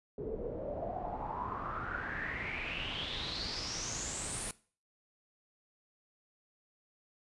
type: noise with low-pass filter sweep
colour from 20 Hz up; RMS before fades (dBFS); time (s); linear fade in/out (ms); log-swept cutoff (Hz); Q
pink; -39; 0.18-4.51; 2; 400 to 9900; 7.7
effects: noise-tail reverb RT60 0.4 s tail -19 dB re dry + resampled to 24000 Hz